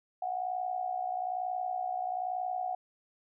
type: tone with amplitude modulation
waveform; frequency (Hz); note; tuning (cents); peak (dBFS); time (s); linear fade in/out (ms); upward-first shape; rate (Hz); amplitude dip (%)
sine; 734; F#5; -14; -28; 0.22-2.75; 5; sine; 61.1; 70
effects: none